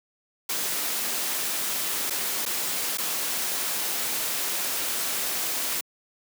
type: noise with dropouts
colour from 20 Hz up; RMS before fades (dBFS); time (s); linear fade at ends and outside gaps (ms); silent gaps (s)
white; -28; 0.49-5.81; 5; 2.099-2.105 / 2.454-2.461 / 2.974-2.982
effects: high-pass 200 Hz 12 dB/octave